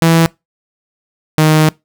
sawtooth tone pair in turn, 164.81 / 155.53 Hz, E3 / D#3, 0 / 0 cents, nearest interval minor second, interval 100 cents, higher first, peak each -3 dBFS, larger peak neither, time 0.02-0.26 / 1.38-1.69 s, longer second, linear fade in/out 0 ms, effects noise-tail reverb RT60 0.2 s tail -23 dB re dry

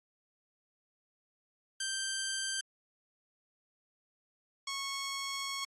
10% pulse tone pair in turn, 1568 / 1099.7 Hz, G6 / C#6, 0 / -14 cents, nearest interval tritone, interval 614 cents, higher first, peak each -25 / -27 dBFS, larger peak first, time 1.8-2.61 / 4.67-5.65 s, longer second, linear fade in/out 5 ms, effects AAC 32 kbps

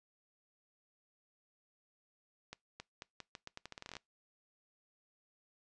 accelerating click train, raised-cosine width 0.2 ms, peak -28 dBFS, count 17, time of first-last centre 2.53-3.967 s, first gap 270 ms, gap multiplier 0.82, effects noise-tail reverb RT60 0.2 s tail -24 dB re dry + resampled to 22050 Hz

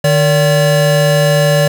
square tone pair together, 152.3 / 575 Hz, D#3 / D5, -37 / -37 cents, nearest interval octave + major seventh, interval 2300 cents, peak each -12 dBFS, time 0.04-1.68 s, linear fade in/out 5 ms, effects none

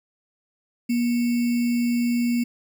sine tone with sample-and-hold, 239 Hz, A#3, 43 cents sharp, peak -19 dBFS, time 0.89-2.44 s, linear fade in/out 10 ms, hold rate 2450 Hz, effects none

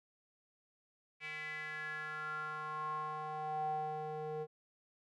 square tone with band-pass filter sweep, 153.8 Hz, D#3, 20 cents flat, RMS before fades -41 dBFS, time 1.2-4.47 s, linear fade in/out 50 ms, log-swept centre 2300 to 540 Hz, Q 6.7, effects none

